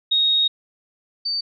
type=tone pair in turn; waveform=sine; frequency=3747 / 4590 Hz; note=A#7 / D8; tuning=+8 / -40 cents; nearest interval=major third; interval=352 cents; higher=second; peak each=-15 / -21 dBFS; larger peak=first; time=0.11-0.48 / 1.25-1.41 s; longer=first; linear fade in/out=10 ms; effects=none